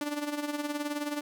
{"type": "tone with tremolo", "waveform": "sawtooth", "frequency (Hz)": 293.7, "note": "D4", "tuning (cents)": 0, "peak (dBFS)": -25, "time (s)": [0.01, 1.21], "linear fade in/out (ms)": 2, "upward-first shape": "sine", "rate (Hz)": 19, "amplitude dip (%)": 65, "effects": []}